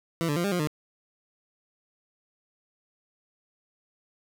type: tone with pitch steps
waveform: 20% pulse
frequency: 166.4 / 146 / 173.1 / 201 / 177.5 / 151.3 Hz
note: E3 / D3 / F3 / G3 / F3 / D#3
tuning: +17 / -10 / -15 / +44 / +28 / -48 cents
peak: -20 dBFS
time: 0.21-0.672 s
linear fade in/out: 0 ms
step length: 77 ms
effects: none